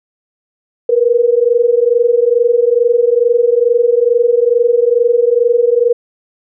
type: tone pair together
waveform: sine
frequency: 466.2 / 488.5 Hz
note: A#4 / B4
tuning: 0 / -19 cents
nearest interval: minor second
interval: 81 cents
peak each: -11 dBFS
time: 0.89-5.93 s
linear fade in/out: 5 ms
effects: none